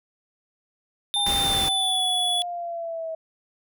square tone with pitch glide, 3592 to 3410 Hz, A7 to G#7, +35 to +45 cents, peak -22 dBFS, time 1.14-2.42 s, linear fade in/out 0 ms, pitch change -90 cents, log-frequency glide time 1.43-2.02 s
sine linear sweep, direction down, 819 to 643 Hz, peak -28 dBFS, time 1.16-3.15 s, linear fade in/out 5 ms
pink noise, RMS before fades -29 dBFS, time 1.26-1.69 s, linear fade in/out 5 ms
effects none

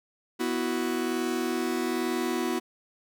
45% pulse chord, B suspended fourth, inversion none, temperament just, 246.9 / 329.3 / 370.4 Hz, B3 / E4 / F#4, 0 / -2 / +2 cents, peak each -31 dBFS, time 0.39-2.6 s, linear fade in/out 20 ms, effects none

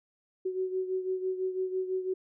sine beating tone pair, 372.6 / 378.6 Hz, F#4 / F#4, +12 / +40 cents, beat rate 6 Hz, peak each -30 / -36 dBFS, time 0.45-2.14 s, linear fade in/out 10 ms, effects none

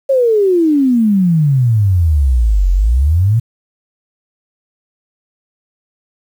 sine exponential two-way sweep, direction down then up, 554.4 to 43.65 to 120.1 Hz, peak -8 dBFS, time 0.09-3.4 s, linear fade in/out 10 ms, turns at 2.71 s, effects 7-bit

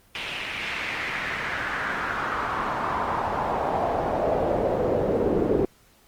brown noise with band-pass filter sweep, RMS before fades -26 dBFS, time 0.15-5.65 s, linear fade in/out 2 ms, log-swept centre 2900 to 390 Hz, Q 2.8, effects pink hiss -58 dBFS RMS until 6.07 s + Opus 32 kbps

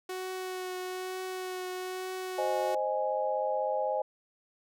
sawtooth tone with vibrato, 370 Hz, F#4, in tune, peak -31 dBFS, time 0.09-2.75 s, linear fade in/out 5 ms, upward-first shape triangle, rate 1.1 Hz, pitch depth 16 cents each way
sine chord, Ab major, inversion first, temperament equal with one note detuned, 523.3 / 619.4 / 830.6 Hz, C5 / Eb5 / Ab5, 0 / -8 / 0 cents, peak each -32 / -32 / -32 dBFS, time 2.38-4.02 s, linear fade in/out 5 ms
effects none

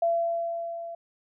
sine tone with level ramp, 676 Hz, E5, 43 cents sharp, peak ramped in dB -20 to -35 dBFS, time 0.02-0.95 s, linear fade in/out 5 ms, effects none

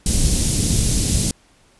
pink band-stop noise, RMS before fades -17 dBFS, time 0.06-1.31 s, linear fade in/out 2 ms, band 230 to 6000 Hz, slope 12 dB/octave, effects pink hiss -55 dBFS RMS until 1.79 s + resampled to 24000 Hz

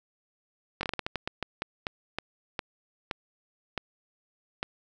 slowing click train, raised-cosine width 0.3 ms, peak -14 dBFS, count 17, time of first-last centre 0.81-4.629 s, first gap 21 ms, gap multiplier 1.28, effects none

